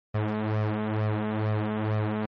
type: tone with flanger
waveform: sawtooth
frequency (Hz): 107.2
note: A2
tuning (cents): -45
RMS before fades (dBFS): -27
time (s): 0.14-2.26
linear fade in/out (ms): 10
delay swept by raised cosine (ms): 1.6 to 4.6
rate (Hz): 2.2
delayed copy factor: +0.65
effects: low-pass 2000 Hz 12 dB/octave + MP3 32 kbps